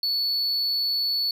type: tone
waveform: triangle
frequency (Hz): 4435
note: C#8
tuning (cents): 0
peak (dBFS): -21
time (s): 0.03-1.31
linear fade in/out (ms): 2
effects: none